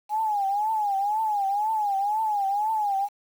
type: tone with vibrato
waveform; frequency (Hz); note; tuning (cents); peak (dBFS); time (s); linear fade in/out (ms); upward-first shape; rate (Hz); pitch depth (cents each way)
sine; 830.6; G#5; 0; -22; 0.09-3.09; 50; triangle; 2; 130
effects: 8-bit